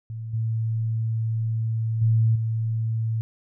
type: tone with level steps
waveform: sine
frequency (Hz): 112.3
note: A2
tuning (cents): +36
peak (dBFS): -30 / -22 / -16 / -22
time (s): 0.1-3.21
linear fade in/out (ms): 0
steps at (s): 0.33 / 2.01 / 2.35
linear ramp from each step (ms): 10
effects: none